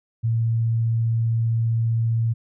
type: tone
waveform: sine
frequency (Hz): 114.4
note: A#2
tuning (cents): -32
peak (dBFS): -18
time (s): 0.23-2.34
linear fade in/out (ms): 20
effects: none